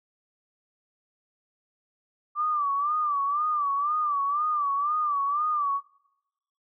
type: tone with vibrato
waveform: sine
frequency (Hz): 1172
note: D6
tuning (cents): -4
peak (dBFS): -23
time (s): 2.35-5.81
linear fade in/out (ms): 50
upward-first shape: sine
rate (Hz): 2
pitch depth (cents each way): 92
effects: noise-tail reverb RT60 0.9 s tail -24 dB re dry